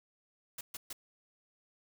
white noise bursts, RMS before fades -42 dBFS, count 3, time 0.58-0.93 s, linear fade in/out 5 ms, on 30 ms, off 130 ms, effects none

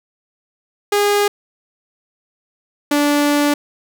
sawtooth tone pair in turn, 409.6 / 291 Hz, G#4 / D4, -24 / -16 cents, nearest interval tritone, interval 592 cents, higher first, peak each -9 dBFS, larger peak neither, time 0.92-1.28 / 2.91-3.54 s, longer second, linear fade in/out 5 ms, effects none

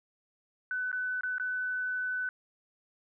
sine tone with dropouts, 1502 Hz, F#6, 26 cents sharp, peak -30 dBFS, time 0.71-2.29 s, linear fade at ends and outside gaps 1 ms, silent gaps 0.916-0.928 / 1.209-1.234 / 1.382-1.398 s, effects none

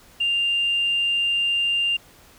sine tone, 2794 Hz, F7, in tune, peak -18 dBFS, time 0.2-1.97 s, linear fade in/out 10 ms, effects tanh soft clip ceiling -14 dBFS + pink hiss -51 dBFS RMS until 2.38 s

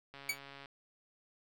click train, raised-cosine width 0.3 ms, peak -34 dBFS, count 73, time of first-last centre 0.14-0.658 s, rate 139 Hz
sawtooth tone with exponential decay, 2276 Hz, C#7, 45 cents sharp, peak -25 dBFS, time 0.29-0.39 s, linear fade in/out 5 ms, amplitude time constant 21 ms
effects none

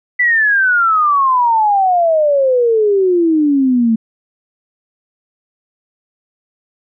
sine exponential sweep, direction down, 1997 to 220 Hz, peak -9 dBFS, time 0.19-3.96 s, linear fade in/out 10 ms, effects none

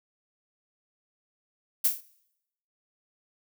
violet noise with echo, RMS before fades -22 dBFS, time 1.84-1.88 s, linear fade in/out 10 ms, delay 26 ms, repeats 5, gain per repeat -5 dB, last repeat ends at 2.01 s, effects noise-tail reverb RT60 0.8 s tail -21 dB re dry

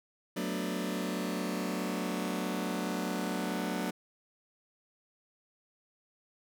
sawtooth chord, B minor seventh, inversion second, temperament just, 185.21 / 222.2 / 246.9 / 296.3 Hz, F#3 / A3 / B3 / D4, +2 / +17 / 0 / +15 cents, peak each -32 / -34 / -35 / -34 dBFS, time 0.36-3.91 s, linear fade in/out 10 ms, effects none

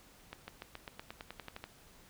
accelerating click train, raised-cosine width 0.3 ms, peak -27 dBFS, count 13, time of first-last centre 0.33-1.64 s, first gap 150 ms, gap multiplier 0.94, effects pink hiss -60 dBFS RMS until 2.09 s

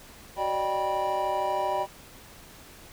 triangle tone cluster, 375.2 / 577 / 610 / 784 / 975 Hz, F#4 / D5 / D#5 / G5 / B5, +24 / -31 / -34 / 0 / -23 cents, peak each -34 / -33 / -29 / -28 / -28 dBFS, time 0.36-1.87 s, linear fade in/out 50 ms, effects pink hiss -49 dBFS RMS until 2.92 s

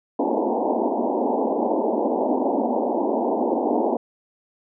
pink band-pass noise, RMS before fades -22 dBFS, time 0.19-3.97 s, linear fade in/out 5 ms, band 220 to 940 Hz, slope 96 dB/octave, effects none

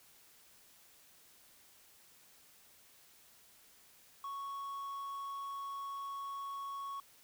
triangle tone, 1108.7 Hz, C#6, in tune, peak -38 dBFS, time 4.24-7 s, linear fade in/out 2 ms, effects white hiss -63 dBFS RMS until 7.23 s

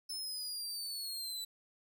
sawtooth linear sweep, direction down, 5274 to 3951 Hz, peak -36 dBFS, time 0.09-1.45 s, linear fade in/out 10 ms, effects none

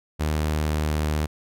sawtooth tone with pitch glide, 76.7 to 76.17 Hz, D#2 to D#2, -24 to -36 cents, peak -18 dBFS, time 0.19-1.27 s, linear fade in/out 20 ms, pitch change -12 cents, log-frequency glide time 0.49-1.06 s, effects none

